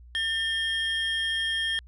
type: tone pair together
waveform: triangle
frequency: 1797 / 3233 Hz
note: A6 / G#7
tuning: +36 / -47 cents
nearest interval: minor seventh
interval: 1017 cents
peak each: -27 / -26 dBFS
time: 0.15-1.79 s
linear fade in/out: 0 ms
effects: added 60 Hz sine -46 dBFS peak until 1.87 s + resampled to 24000 Hz